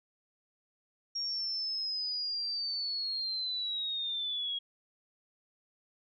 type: linear sweep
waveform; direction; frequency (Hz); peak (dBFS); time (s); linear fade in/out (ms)
sine; down; 5588 to 3285; -32; 1.15-4.59; 10
effects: none